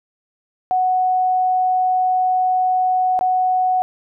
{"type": "tone with dropouts", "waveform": "sine", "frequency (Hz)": 740, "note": "F#5", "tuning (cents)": 0, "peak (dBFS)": -14, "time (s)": [0.71, 3.82], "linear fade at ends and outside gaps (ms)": 0, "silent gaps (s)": [3.191, 3.21], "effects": []}